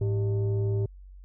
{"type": "tone pair together", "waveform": "sine", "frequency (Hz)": [106.38, 392], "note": ["G#2", "G4"], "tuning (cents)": [42, 0], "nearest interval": "octave + major seventh", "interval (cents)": 2258, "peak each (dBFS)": [-22, -29], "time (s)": [0.01, 0.86], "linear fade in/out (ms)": 5, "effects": ["tanh soft clip ceiling -21 dBFS", "added 47 Hz sine -44 dBFS peak until 1.24 s"]}